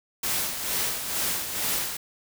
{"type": "noise with tremolo", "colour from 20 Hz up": "white", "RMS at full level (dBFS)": -26, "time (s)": [0.23, 1.97], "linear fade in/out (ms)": 5, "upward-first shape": "sine", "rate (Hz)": 2.2, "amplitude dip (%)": 55, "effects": []}